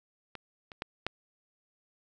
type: clicks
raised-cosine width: 0.3 ms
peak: -25 / -29 / -18 / -14 dBFS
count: 4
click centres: 0.353 / 0.718 / 0.821 / 1.066 s
effects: none